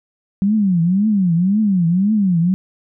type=tone with vibrato; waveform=sine; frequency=190 Hz; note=F#3; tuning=46 cents sharp; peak=-12 dBFS; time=0.42-2.54 s; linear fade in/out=0 ms; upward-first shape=triangle; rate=1.9 Hz; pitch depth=270 cents each way; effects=none